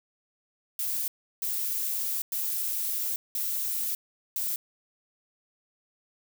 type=noise bursts at uneven times; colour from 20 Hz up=violet; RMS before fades=-30 dBFS; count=5; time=0.79-1.08 / 1.42-2.22 / 2.32-3.16 / 3.35-3.95 / 4.36-4.56 s; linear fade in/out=2 ms; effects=none